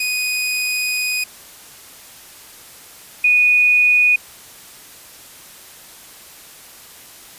sawtooth / sine tone pair in turn, 2489 / 2475 Hz, D#7 / D#7, 0 / -10 cents, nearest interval unison, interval 10 cents, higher first, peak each -15 / -10 dBFS, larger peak second, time 0-1.24 / 3.24-4.16 s, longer first, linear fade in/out 5 ms, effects white hiss -41 dBFS RMS until 7.38 s + resampled to 32000 Hz

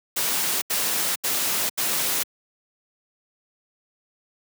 white noise bursts, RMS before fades -24 dBFS, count 4, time 0.16-2.234 s, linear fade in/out 10 ms, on 460 ms, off 78 ms, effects high-pass 150 Hz 12 dB/octave

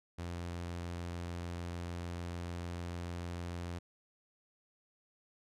sawtooth tone, 86.7 Hz, F2, 12 cents flat, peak -35 dBFS, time 0.18-3.79 s, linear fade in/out 10 ms, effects low-pass 9000 Hz 12 dB/octave

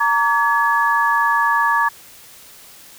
sine tone cluster, 924 / 1147 / 1695 Hz, A#5 / D6 / G#6, -16 / -41 / +35 cents, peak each -18 dBFS, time 0-1.89 s, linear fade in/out 10 ms, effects white hiss -43 dBFS RMS until 2.98 s

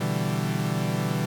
40% pulse chord, E minor seventh, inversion second, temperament equal with one note detuned, 123.47 / 146.83 / 164.81 / 195.32 Hz, B2 / D3 / E3 / G3, 0 / 0 / 0 / -6 cents, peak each -29 dBFS, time 0-1.26 s, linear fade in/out 10 ms, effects none

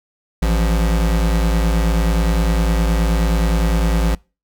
square tone pair together, 55 / 174.61 Hz, A1 / F3, 0 / 0 cents, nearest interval octave + minor sixth, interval 2000 cents, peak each -15 / -23 dBFS, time 0.42-4.15 s, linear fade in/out 5 ms, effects noise-tail reverb RT60 0.3 s tail -25 dB re dry

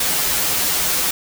white noise with comb filter, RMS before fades -19 dBFS, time 0-1.11 s, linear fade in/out 5 ms, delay 8.9 ms, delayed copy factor -0.9, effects none

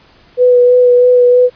sine tone with vibrato, 493.9 Hz, B4, in tune, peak -4 dBFS, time 0.37-1.5 s, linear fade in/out 50 ms, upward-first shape sine, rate 3.1 Hz, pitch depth 15 cents each way, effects pink hiss -46 dBFS RMS until 1.55 s + resampled to 11025 Hz

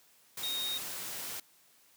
sine tone in noise, 3729 Hz, A#7, in tune, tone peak -33 dBFS, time 0.43-0.78 s, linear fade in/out 5 ms, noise white, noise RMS -40 dBFS, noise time 0.37-1.4 s, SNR +4 dB, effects white hiss -64 dBFS RMS until 1.96 s + high-pass 100 Hz 12 dB/octave

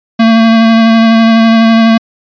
square tone with vibrato, 226 Hz, A3, 47 cents sharp, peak -4 dBFS, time 0.19-1.98 s, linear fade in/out 10 ms, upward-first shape sine, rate 12 Hz, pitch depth 17 cents each way, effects resampled to 11025 Hz

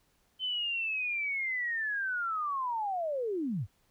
sine linear sweep, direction down, 3077 to 79.8 Hz, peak -30 dBFS, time 0.39-3.67 s, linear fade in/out 50 ms, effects pink hiss -71 dBFS RMS until 3.9 s

